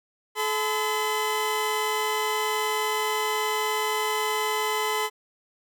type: tone pair together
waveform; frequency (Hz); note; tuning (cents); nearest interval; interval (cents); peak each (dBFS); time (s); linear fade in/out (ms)
20% pulse; 430.3 / 1017; A4 / C6; -39 / -50; octave + minor third; 1489; -22; 0.35-5.1; 50
effects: none